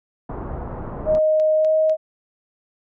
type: low-pass noise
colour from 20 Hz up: pink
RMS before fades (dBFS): -30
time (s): 0.29-1.19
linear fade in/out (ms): 5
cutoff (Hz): 1100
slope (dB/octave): 24
type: tone with pitch glide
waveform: sine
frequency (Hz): 622.3 to 628.8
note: D#5 to D#5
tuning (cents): 0 to +18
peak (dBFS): -14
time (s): 1.05-1.97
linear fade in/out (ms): 50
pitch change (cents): +18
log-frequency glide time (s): 1.56-1.72
type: click train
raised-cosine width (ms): 0.2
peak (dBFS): -23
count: 4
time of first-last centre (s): 1.15-1.896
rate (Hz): 4.02
effects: none